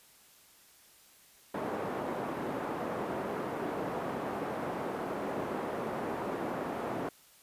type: band-pass noise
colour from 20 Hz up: pink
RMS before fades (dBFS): -36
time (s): 1.54-7.09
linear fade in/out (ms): 5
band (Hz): 260 to 1000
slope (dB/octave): 12
effects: white hiss -60 dBFS RMS until 7.42 s + resampled to 32000 Hz